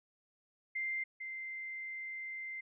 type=tone pair in turn; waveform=sine; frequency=2093 / 2084 Hz; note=C7 / C7; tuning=0 / -7 cents; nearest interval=unison; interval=7 cents; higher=first; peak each=-34 / -40 dBFS; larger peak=first; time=0.75-1.04 / 1.2-2.61 s; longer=second; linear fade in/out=10 ms; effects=none